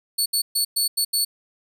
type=tone bursts at uneven times; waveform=20% pulse; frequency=4435 Hz; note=C#8; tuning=in tune; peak=-13 dBFS; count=6; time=0.18-0.26 / 0.33-0.42 / 0.55-0.65 / 0.76-0.88 / 0.97-1.05 / 1.13-1.25 s; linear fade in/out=10 ms; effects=none